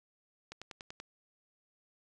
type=click train; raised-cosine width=0.2 ms; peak=-27 dBFS; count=6; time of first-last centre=0.52-1.001 s; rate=10.4 Hz; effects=resampled to 24000 Hz